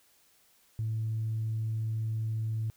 sine tone, 110.7 Hz, A2, 11 cents sharp, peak -28 dBFS, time 0.79-2.7 s, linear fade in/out 0 ms, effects tanh soft clip ceiling -25 dBFS + white hiss -65 dBFS RMS until 2.76 s

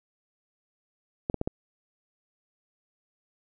clicks, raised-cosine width 2 ms, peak -14 dBFS, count 4, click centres 1.299 / 1.343 / 1.414 / 1.475 s, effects none

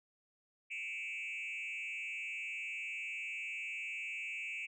sine tone with frequency modulation, 2460 Hz, D#7, 20 cents flat, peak -37 dBFS, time 0.7-4.67 s, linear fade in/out 20 ms, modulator 140 Hz, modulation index 1.8, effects tanh soft clip ceiling -37 dBFS

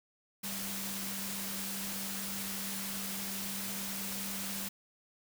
sine tone in noise, 196 Hz, G3, in tune, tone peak -43 dBFS, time 0.43-4.69 s, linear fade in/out 10 ms, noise white, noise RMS -39 dBFS, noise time 0.43-4.69 s, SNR -7 dB, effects none

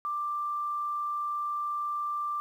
sine tone, 1181 Hz, D6, 9 cents sharp, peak -29 dBFS, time 0.05-2.4 s, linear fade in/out 0 ms, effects 10-bit

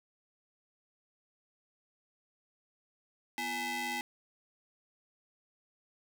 sawtooth ring-modulated tone, 587.3 Hz, D5, in tune, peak -27 dBFS, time 3.38-4.01 s, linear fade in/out 0 ms, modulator 1420 Hz, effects none

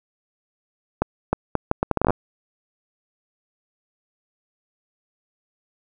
accelerating click train, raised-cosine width 1 ms, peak -4 dBFS, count 13, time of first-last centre 1.02-2.106 s, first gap 310 ms, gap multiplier 0.72, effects none

